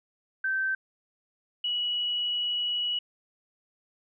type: tone pair in turn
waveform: sine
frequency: 1551 / 2928 Hz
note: G6 / F#7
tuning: -19 / -19 cents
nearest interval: major seventh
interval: 1100 cents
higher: second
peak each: -25 / -26 dBFS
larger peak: first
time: 0.44-0.75 / 1.64-2.99 s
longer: second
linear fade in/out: 5 ms
effects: none